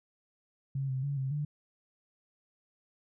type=tone with pitch steps; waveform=sine; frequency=136.3 / 131.1 / 141.5 / 133.3 / 147.6 Hz; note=C#3 / C3 / C#3 / C3 / D3; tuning=-29 / +4 / +36 / +33 / +9 cents; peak=-30 dBFS; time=0.75-1.45 s; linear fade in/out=5 ms; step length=140 ms; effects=none